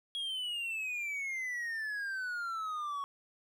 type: exponential sweep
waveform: triangle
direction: down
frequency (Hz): 3314 to 1108.7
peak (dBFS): -33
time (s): 0.15-3.04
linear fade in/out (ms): 0
effects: none